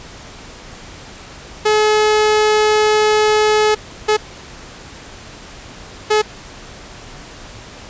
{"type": "tone bursts at uneven times", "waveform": "sawtooth", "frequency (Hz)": 427, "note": "G#4", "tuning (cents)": 48, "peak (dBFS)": -7, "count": 3, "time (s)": [[1.65, 3.75], [4.08, 4.17], [6.1, 6.22]], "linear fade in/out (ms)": 10, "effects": ["pink hiss -36 dBFS RMS until 7.89 s", "resampled to 16000 Hz"]}